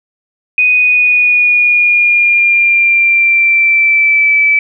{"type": "tone with pitch glide", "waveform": "sine", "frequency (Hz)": [2489, 2309], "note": ["D#7", "D7"], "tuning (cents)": [0, -30], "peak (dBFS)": -6, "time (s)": [0.58, 4.59], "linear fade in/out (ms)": 2, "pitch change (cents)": -130, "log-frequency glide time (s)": [0.73, 4.33], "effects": []}